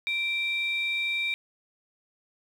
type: tone pair together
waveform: sine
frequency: 2349 / 3729 Hz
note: D7 / A#7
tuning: 0 / 0 cents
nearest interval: minor sixth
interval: 800 cents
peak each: -26 / -31 dBFS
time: 0.07-1.34 s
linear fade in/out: 0 ms
effects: tanh soft clip ceiling -19 dBFS + 9-bit